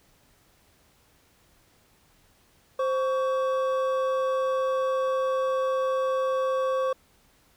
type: tone pair together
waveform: triangle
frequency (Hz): 523.3 / 1126.3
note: C5 / C#6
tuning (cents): 0 / +27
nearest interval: octave + minor second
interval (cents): 1327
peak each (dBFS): -22 / -28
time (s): 2.79-6.93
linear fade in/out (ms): 5
effects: pink hiss -62 dBFS RMS until 7.56 s